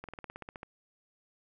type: slowing click train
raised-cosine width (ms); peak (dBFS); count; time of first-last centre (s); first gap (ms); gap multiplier
0.5; -27; 11; 0.04-0.631; 47; 1.05
effects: none